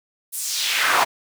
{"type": "noise with high-pass filter sweep", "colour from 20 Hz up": "brown", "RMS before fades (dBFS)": -21, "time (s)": [0.32, 1.05], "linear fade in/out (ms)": 20, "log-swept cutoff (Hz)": [11000, 800], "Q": 1.9, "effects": []}